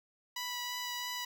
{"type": "tone with vibrato", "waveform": "10% pulse", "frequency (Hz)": 983, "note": "B5", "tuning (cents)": -8, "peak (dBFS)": -28, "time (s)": [0.36, 1.25], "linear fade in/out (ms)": 5, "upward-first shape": "sine", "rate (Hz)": 3, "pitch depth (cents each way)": 10, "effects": []}